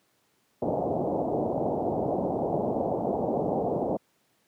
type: low-pass noise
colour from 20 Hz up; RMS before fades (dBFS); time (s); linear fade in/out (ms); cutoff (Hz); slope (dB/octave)
white; -27; 0.62-3.97; 5; 780; 48
effects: pink hiss -69 dBFS RMS until 4.47 s + high-pass 150 Hz 12 dB/octave